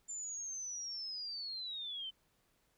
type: linear sweep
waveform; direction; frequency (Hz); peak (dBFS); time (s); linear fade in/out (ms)
sine; down; 7220 to 3032; -40; 0.08-2.11; 20
effects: pink hiss -75 dBFS RMS until 2.77 s